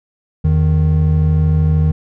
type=tone pair together; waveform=triangle; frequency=82.27 / 155.3 Hz; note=E2 / D#3; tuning=-3 / -3 cents; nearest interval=major seventh; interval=1100 cents; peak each=-11 dBFS; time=0.44-1.92 s; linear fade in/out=10 ms; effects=none